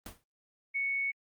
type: noise with exponential decay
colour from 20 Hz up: pink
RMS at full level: -39 dBFS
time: 0.06-0.24 s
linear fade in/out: 2 ms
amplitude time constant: 37 ms
type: tone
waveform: sine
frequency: 2217 Hz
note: C#7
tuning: in tune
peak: -29 dBFS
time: 0.74-1.12 s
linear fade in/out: 20 ms
effects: Opus 32 kbps